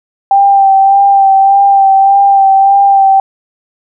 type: tone with vibrato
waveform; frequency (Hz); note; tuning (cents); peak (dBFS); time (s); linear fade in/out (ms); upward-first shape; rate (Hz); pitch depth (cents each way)
sine; 786; G5; +4; -3; 0.31-3.2; 2; sine; 1.7; 23
effects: none